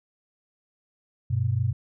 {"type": "tone pair together", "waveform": "sine", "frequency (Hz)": [98, 123.47], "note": ["G2", "B2"], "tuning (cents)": [0, 0], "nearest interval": "major third", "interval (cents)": 400, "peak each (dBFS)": [-25, -24], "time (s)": [1.3, 1.73], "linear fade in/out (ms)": 10, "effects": []}